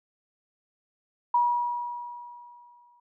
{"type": "tone with exponential decay", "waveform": "sine", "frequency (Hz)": 963, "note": "B5", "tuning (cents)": -44, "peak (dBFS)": -18, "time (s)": [1.34, 3], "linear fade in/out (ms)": 5, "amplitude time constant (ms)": 360, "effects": []}